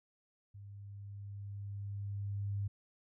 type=tone with level ramp; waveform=sine; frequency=100.6 Hz; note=G2; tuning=45 cents sharp; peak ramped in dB=-48 to -33 dBFS; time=0.54-2.68 s; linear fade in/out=10 ms; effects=none